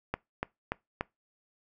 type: click train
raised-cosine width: 0.5 ms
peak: -15 dBFS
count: 4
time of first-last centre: 0.14-1.01 s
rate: 3.45 Hz
effects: noise-tail reverb RT60 0.2 s tail -23 dB re dry